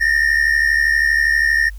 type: tone pair together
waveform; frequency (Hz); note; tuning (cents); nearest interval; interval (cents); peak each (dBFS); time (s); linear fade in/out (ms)
triangle; 1792.2 / 1864.7; A6 / A#6; +31 / 0; minor second; 69; -14; 0-1.7; 20
effects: added 50 Hz sine -29 dBFS peak until 1.78 s + white hiss -53 dBFS RMS until 1.78 s